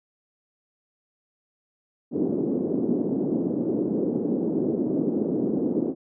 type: band-pass noise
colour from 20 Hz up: pink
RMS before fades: -25 dBFS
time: 2.11-5.95 s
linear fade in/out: 50 ms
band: 220 to 390 Hz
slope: 24 dB/octave
effects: none